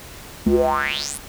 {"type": "tone with band-pass filter sweep", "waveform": "square", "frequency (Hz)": 70.3, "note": "C#2", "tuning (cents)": 25, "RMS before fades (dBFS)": -20, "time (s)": [0.46, 1.18], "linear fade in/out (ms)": 5, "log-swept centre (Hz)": [230, 11000], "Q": 7.2, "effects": ["pink hiss -39 dBFS RMS until 1.28 s"]}